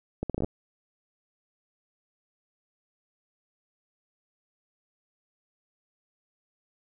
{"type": "accelerating click train", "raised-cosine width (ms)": 2, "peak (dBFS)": -16, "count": 8, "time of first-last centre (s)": [0.23, 0.445], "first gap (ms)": 67, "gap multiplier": 0.72, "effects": []}